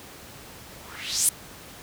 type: noise with low-pass filter sweep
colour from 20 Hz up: violet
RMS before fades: -29 dBFS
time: 0.6-1.29 s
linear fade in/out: 2 ms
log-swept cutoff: 200 to 11000 Hz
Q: 3.2
effects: pink hiss -44 dBFS RMS until 1.82 s + high-pass 60 Hz 12 dB/octave